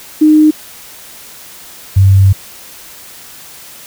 sine tone pair in turn, 307.1 / 96.9 Hz, D#4 / G2, -23 / -20 cents, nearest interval octave + minor sixth, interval 1997 cents, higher first, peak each -3 dBFS, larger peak neither, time 0.21-0.51 / 1.96-2.33 s, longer second, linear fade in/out 10 ms, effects white hiss -34 dBFS RMS until 3.86 s

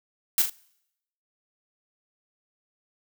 blue noise with echo, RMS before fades -20 dBFS, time 0.38-0.42 s, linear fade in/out 2 ms, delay 39 ms, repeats 2, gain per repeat -7 dB, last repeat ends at 0.498 s, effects noise-tail reverb RT60 0.8 s tail -24 dB re dry

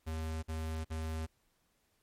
square tone bursts, 79.7 Hz, D#2, 42 cents sharp, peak -36 dBFS, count 3, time 0.06-1.268 s, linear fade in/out 20 ms, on 370 ms, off 49 ms, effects pink hiss -75 dBFS RMS until 2.02 s + MP3 64 kbps

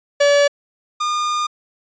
45% pulse tone pair in turn, 573 / 1214.1 Hz, D5 / D#6, -43 / -43 cents, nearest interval octave + minor second, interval 1300 cents, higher second, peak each -11 / -18 dBFS, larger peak first, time 0.2-0.48 / 1-1.47 s, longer second, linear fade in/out 10 ms, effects resampled to 16000 Hz

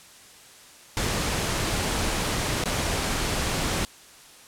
pink noise with dropouts, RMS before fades -26 dBFS, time 0.97-3.85 s, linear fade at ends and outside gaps 0 ms, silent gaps 2.638-2.657 s, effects white hiss -49 dBFS RMS until 4.47 s + low-pass 10000 Hz 12 dB/octave

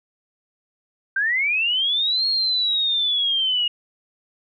sine linear two-way sweep, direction up then down, 1539 to 4299 to 2858 Hz, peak -18 dBFS, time 1.16-3.68 s, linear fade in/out 5 ms, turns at 2.27 s, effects none

